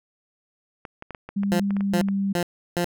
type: clicks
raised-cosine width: 0.5 ms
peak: -21 dBFS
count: 11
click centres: 0.852 / 1.024 / 1.107 / 1.148 / 1.29 / 1.434 / 1.707 / 1.767 / 1.808 / 2.014 / 2.086 s
type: tone with pitch glide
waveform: sine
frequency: 199.5 to 196.87 Hz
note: G3 to G3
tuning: +31 to +8 cents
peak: -21 dBFS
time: 1.36-2.33 s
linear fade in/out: 10 ms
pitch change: -23 cents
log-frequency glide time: 1.68-2.1 s
type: tone bursts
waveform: 15% pulse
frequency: 174.61 Hz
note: F3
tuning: in tune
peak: -15 dBFS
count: 4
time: 1.52-2.844 s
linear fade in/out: 0 ms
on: 76 ms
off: 340 ms
effects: none